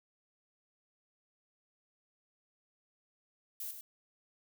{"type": "noise with echo", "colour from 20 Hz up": "violet", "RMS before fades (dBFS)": -41, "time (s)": [3.6, 3.71], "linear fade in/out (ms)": 2, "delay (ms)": 100, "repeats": 1, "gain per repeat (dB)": -7, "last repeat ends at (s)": 3.81, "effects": []}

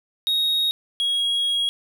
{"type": "tone pair in turn", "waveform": "triangle", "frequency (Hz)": [3758, 3301], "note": ["A#7", "G#7"], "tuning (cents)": [13, -11], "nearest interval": "major second", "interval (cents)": 224, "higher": "first", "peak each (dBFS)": [-17, -18], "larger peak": "first", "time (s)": [[0.27, 0.71], [1, 1.69]], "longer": "second", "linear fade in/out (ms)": 0, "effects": []}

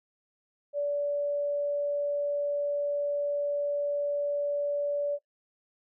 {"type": "tone", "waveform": "sine", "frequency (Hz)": 577, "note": "D5", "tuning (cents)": -31, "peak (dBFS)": -26, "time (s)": [0.73, 5.19], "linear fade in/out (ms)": 50, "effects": ["noise-tail reverb RT60 0.1 s tail -19 dB re dry"]}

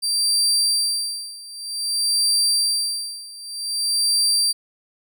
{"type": "tone with tremolo", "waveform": "30% pulse", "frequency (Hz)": 4699, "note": "D8", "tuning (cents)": 0, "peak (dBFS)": -13, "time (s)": [0.02, 4.53], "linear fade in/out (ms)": 20, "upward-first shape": "sine", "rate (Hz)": 0.53, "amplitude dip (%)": 90, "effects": []}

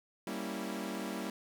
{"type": "chord", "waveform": "sawtooth", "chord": "G diminished seventh", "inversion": "none", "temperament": "equal", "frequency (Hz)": [196, 233.1, 277.2, 329.6], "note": ["G3", "Bb3", "Db4", "Fb4"], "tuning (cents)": [0, 0, 0, 0], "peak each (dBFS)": [-37, -38, -40, -39], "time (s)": [0.27, 1.3], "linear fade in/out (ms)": 2, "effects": ["10-bit"]}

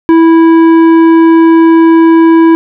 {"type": "tone with tanh clipping", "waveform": "triangle", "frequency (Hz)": 328.4, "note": "E4", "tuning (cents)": -6, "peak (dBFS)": -3, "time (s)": [0.09, 2.55], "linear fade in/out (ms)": 0, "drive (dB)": 15, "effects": []}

